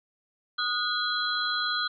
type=tone cluster; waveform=sine; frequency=1242 / 1457 / 3316 / 4062 Hz; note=D#6 / F#6 / G#7 / B7; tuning=-3 / -27 / -3 / +48 cents; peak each=-32 / -30 / -34 / -30 dBFS; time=0.58-1.88 s; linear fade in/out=10 ms; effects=none